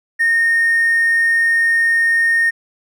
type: tone with hard clipping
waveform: triangle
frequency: 1841 Hz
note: A#6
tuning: 22 cents flat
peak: -12 dBFS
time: 0.19-2.51 s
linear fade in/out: 20 ms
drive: 4 dB
effects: none